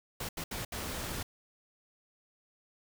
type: noise bursts at uneven times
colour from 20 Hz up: pink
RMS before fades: -38 dBFS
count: 4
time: 0.2-0.29 / 0.37-0.44 / 0.51-0.65 / 0.72-1.23 s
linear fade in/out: 5 ms
effects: none